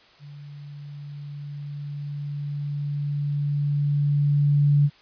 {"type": "tone with level ramp", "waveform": "sine", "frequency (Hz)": 144.5, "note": "D3", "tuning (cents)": -28, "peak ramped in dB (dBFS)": [-39, -14], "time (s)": [0.19, 4.9], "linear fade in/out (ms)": 50, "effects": ["white hiss -54 dBFS RMS until 5.01 s", "resampled to 11025 Hz"]}